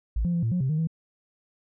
sine tone with pitch steps, 55.2 / 173.5 / 170.3 / 113.7 / 179.1 / 131.6 / 155 / 162.2 Hz, A1 / F3 / F3 / A#2 / F3 / C3 / D#3 / E3, +6 / -11 / -43 / -43 / +44 / +10 / -6 / -28 cents, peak -21 dBFS, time 0.16-0.872 s, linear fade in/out 5 ms, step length 89 ms, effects tanh soft clip ceiling -19 dBFS

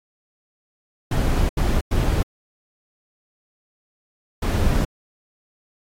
brown noise bursts at uneven times, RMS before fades -19 dBFS, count 4, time 1.11-1.49 / 1.57-1.81 / 1.91-2.23 / 4.42-4.85 s, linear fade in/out 5 ms, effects AAC 48 kbps

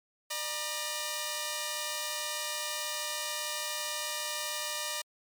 5% pulse tone pair together, 600.4 / 953 Hz, D5 / A#5, +38 / +38 cents, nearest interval minor sixth, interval 800 cents, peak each -24 dBFS, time 0.3-5.02 s, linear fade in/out 10 ms, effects MP3 96 kbps

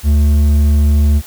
sine tone with hard clipping, 73.42 Hz, D2, in tune, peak -9 dBFS, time 0.03-1.22 s, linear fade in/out 50 ms, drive 6 dB, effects white hiss -36 dBFS RMS until 1.26 s

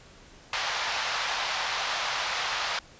pink band-pass noise, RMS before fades -30 dBFS, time 0.53-2.79 s, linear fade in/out 2 ms, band 730 to 5400 Hz, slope 24 dB/octave, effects pink hiss -52 dBFS RMS until 2.99 s + resampled to 16000 Hz

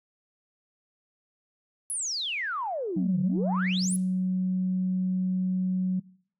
sine exponential two-way sweep, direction down then up, 11175 to 138.59 to 11175 Hz, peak -28 dBFS, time 1.9-3.96 s, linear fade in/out 0 ms, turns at 3.21 s
sine tone, 185 Hz, F#3, in tune, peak -23 dBFS, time 2.96-6 s, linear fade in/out 10 ms
effects noise-tail reverb RT60 0.6 s tail -23 dB re dry + tanh soft clip ceiling -17 dBFS

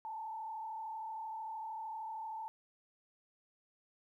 sine tone with frequency modulation, 882 Hz, A5, 4 cents sharp, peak -40 dBFS, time 0.05-2.48 s, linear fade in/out 0 ms, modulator 33.1 Hz, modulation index 0.86, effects 13-bit

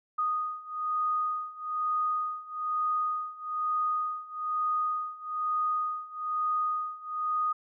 sine beating tone pair, 1239 / 1240.1 Hz, D#6 / D#6, -8 / -6 cents, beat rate 1.1 Hz, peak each -32 / -30 dBFS, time 0.18-7.53 s, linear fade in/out 10 ms, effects none

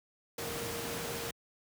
sine tone in noise, 466.2 Hz, A#4, in tune, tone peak -42 dBFS, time 0.38-1.31 s, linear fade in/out 5 ms, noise pink, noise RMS -38 dBFS, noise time 0.38-1.31 s, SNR -7 dB, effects high-pass 100 Hz 12 dB/octave

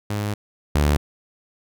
sawtooth tone pair in turn, 103.83 / 73.42 Hz, G#2 / D2, 0 / 0 cents, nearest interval tritone, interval 600 cents, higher first, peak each -19 / -12 dBFS, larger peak second, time 0.1-0.34 / 0.75-0.97 s, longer first, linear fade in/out 5 ms, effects none

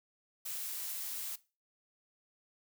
blue noise, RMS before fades -40 dBFS, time 0.45-1.36 s, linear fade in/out 10 ms, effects noise-tail reverb RT60 0.3 s tail -18 dB re dry

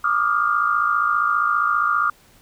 sine tone cluster, 1172 / 1227 / 1407 Hz, D6 / D#6 / F6, -4 / -25 / +12 cents, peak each -21 dBFS, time 0.04-2.1 s, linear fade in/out 5 ms, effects pink hiss -53 dBFS RMS until 2.41 s

